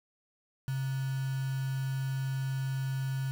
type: tone with quantisation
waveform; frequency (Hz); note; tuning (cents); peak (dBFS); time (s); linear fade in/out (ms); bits
sine; 133.6; C3; +36; -30; 0.68-3.31; 0; 7
effects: none